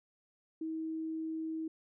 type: tone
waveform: sine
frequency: 320 Hz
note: D#4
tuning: 49 cents sharp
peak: -35 dBFS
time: 0.61-1.68 s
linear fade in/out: 5 ms
effects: none